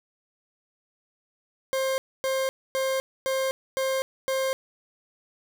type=tone bursts; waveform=40% pulse; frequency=530 Hz; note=C5; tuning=22 cents sharp; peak=-23 dBFS; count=6; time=1.73-4.53 s; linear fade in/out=0 ms; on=250 ms; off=260 ms; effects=none